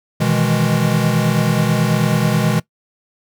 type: chord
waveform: square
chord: E major seventh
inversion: second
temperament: equal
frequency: 123.47 / 155.56 / 164.81 / 207.7 Hz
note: B2 / D#3 / E3 / G#3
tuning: 0 / 0 / 0 / 0 cents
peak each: -20 dBFS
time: 0.2-2.6 s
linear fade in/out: 10 ms
effects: noise-tail reverb RT60 0.1 s tail -20 dB re dry